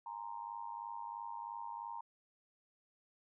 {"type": "tone with amplitude modulation", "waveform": "sine", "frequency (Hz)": 932.3, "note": "A#5", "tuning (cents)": 0, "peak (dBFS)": -38, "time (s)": [0.06, 2.01], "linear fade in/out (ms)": 5, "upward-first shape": "sine", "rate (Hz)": 103, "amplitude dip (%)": 90, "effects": []}